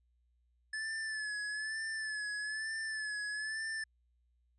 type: tone with vibrato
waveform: square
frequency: 1731 Hz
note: A6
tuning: 29 cents flat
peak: -37 dBFS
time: 0.73-3.84 s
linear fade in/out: 5 ms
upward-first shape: sine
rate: 1.1 Hz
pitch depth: 49 cents each way
effects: added 60 Hz sine -70 dBFS peak until 4.58 s + resampled to 24000 Hz